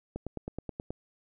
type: click train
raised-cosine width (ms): 2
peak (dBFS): -22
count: 8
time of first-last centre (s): 0.16-0.905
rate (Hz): 9.39
effects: none